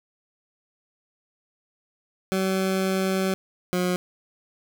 20% pulse tone pair in turn, 190 / 180.27 Hz, F#3 / F#3, +46 / -45 cents, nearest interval minor second, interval 91 cents, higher first, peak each -17 / -17 dBFS, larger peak neither, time 2.32-3.34 / 3.73-3.96 s, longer first, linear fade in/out 0 ms, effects none

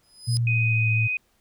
30% pulse tone with exponential growth, 5010 Hz, D#8, 11 cents sharp, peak -21 dBFS, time 0.03-0.37 s, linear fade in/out 0 ms, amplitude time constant 72 ms
sine tone with pitch glide, 118.5 to 111.91 Hz, A#2 to A2, +29 to +30 cents, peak -20 dBFS, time 0.27-1.08 s, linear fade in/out 20 ms, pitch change -99 cents, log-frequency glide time 0.38-0.78 s
sine tone with vibrato, 2500 Hz, D#7, 8 cents sharp, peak -23 dBFS, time 0.47-1.17 s, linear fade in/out 2 ms, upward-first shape triangle, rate 14 Hz, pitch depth 9 cents each way
effects pink hiss -66 dBFS RMS until 1.4 s

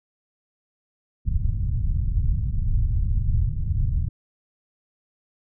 pink low-pass noise, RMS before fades -22 dBFS, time 1.25-4.09 s, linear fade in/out 5 ms, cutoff 120 Hz, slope 24 dB/octave, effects none

